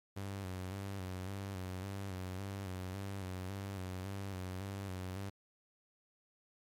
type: tone with vibrato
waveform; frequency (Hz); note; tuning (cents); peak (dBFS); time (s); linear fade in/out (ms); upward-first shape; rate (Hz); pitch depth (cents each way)
sawtooth; 95.4; G2; -47; -36; 0.16-5.3; 10; square; 1.8; 53
effects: MP3 64 kbps